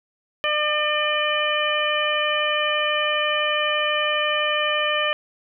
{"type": "harmonic tone", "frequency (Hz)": 601, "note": "D5", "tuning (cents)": 40, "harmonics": [1, 2, 3, 4, 5], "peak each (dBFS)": [-25, -26, -26, -27, -25], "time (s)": [0.44, 5.13], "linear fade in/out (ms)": 0, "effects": []}